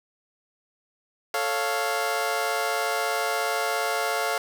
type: chord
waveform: 20% pulse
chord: A augmented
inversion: none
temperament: equal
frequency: 440 / 554.4 / 698.5 Hz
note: A4 / C#5 / E#5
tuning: 0 / 0 / 0 cents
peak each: -25 / -25 / -22 dBFS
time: 1.34-4.38 s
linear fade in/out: 2 ms
effects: none